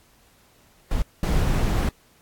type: noise bursts at uneven times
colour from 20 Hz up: brown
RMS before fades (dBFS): -21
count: 2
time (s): 0.91-1.02 / 1.23-1.89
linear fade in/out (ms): 2
effects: pink hiss -58 dBFS RMS until 2.21 s + AAC 64 kbps